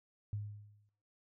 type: tone with exponential decay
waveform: sine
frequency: 103.83 Hz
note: G#2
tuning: in tune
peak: -34 dBFS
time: 0.33-0.89 s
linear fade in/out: 0 ms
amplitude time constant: 120 ms
effects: noise-tail reverb RT60 0.5 s tail -17 dB re dry